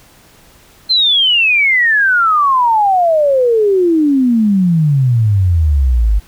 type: exponential sweep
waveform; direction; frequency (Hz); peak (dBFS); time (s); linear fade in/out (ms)
sine; down; 4185 to 49.25; -8; 0.89-6.2; 20
effects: pink hiss -45 dBFS RMS until 6.27 s